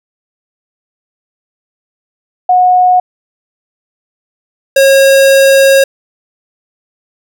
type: tone pair in turn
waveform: sine / square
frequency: 729 / 543.4 Hz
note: F#5 / C#5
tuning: -26 / -35 cents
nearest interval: perfect fourth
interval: 509 cents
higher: first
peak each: -4 dBFS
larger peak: neither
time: 2.49-3 / 4.76-5.84 s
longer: second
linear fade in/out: 5 ms
effects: none